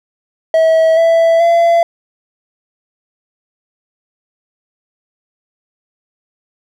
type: tone with pitch steps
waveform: triangle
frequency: 646 / 661.9 / 678.1 Hz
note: E5 / E5 / E5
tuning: -35 / +7 / +49 cents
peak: -5 dBFS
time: 0.54-1.83 s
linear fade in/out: 2 ms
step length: 430 ms
effects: none